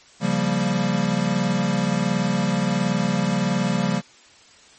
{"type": "chord", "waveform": "square", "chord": "G half-diminished seventh", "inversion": "second", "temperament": "equal", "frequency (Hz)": [138.59, 174.61, 196, 233.1], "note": ["Db3", "F3", "G3", "Bb3"], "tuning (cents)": [0, 0, 0, 0], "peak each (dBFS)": [-28, -25, -24, -27], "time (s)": [0.2, 4.02], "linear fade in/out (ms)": 50, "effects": ["white hiss -50 dBFS RMS until 4.78 s", "MP3 32 kbps"]}